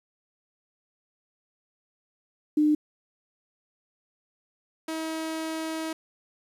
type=tone pair in turn; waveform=sine / sawtooth; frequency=301.6 / 320 Hz; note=D4 / D#4; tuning=+46 / +49 cents; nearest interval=minor second; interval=103 cents; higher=second; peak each=-18 / -26 dBFS; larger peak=first; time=2.57-2.75 / 4.88-5.93 s; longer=second; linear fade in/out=5 ms; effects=resampled to 32000 Hz + 9-bit